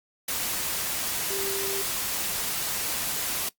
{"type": "tone in noise", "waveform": "sine", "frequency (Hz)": 392, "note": "G4", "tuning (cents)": 0, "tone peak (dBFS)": -32, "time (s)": [1.3, 1.82], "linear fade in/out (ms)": 5, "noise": "white", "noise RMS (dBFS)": -29, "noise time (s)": [0.28, 3.49], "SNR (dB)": -6, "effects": ["noise-tail reverb RT60 0.1 s tail -18 dB re dry", "Opus 48 kbps"]}